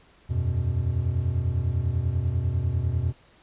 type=chord; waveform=triangle; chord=E suspended second; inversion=none; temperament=equal; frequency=82.41 / 92.5 / 123.47 Hz; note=E2 / F#2 / B2; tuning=0 / 0 / 0 cents; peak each=-25 dBFS; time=0.29-3.13 s; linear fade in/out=20 ms; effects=pink hiss -57 dBFS RMS until 3.42 s + resampled to 8000 Hz